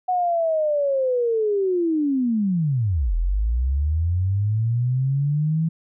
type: linear two-way sweep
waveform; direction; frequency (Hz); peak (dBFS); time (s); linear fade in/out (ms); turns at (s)
sine; down then up; 740 to 39.76 to 164.5; -18; 0.08-5.69; 10; 3.15
effects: none